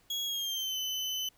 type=tone with pitch glide; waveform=35% pulse; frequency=3322 to 3029 Hz; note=G#7 to F#7; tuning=0 to +40 cents; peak=-30 dBFS; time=0.1-1.29 s; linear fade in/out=5 ms; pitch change=-160 cents; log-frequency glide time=0.25-0.78 s; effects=pink hiss -66 dBFS RMS until 1.37 s